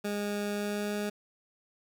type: tone with pitch glide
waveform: 20% pulse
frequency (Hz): 205.5 to 207.2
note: G#3 to G#3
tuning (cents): -18 to -4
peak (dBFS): -26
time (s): 0.04-1.1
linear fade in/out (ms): 10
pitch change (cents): +14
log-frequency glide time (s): 0.52-0.93
effects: 9-bit